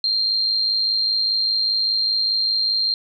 sine tone with amplitude modulation, 4186 Hz, C8, in tune, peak -15 dBFS, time 0.04-2.94 s, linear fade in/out 2 ms, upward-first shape sine, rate 105 Hz, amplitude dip 50%, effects none

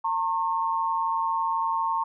sine tone pair together, 909 / 1081 Hz, A#5 / C#6, -44 / -44 cents, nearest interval minor third, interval 300 cents, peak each -25 / -27 dBFS, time 0.04-2.04 s, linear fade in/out 10 ms, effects none

